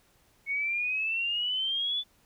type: exponential sweep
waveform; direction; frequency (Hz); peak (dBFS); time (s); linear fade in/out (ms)
sine; up; 2199 to 3494; -27; 0.46-2.04; 50
effects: pink hiss -65 dBFS RMS until 2.25 s